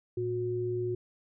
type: tone pair together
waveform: sine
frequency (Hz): 114.4 / 362.6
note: A#2 / F#4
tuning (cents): -32 / -35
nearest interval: octave + minor sixth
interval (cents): 1997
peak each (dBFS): -35 / -30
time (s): 0.17-0.95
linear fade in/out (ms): 5
effects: none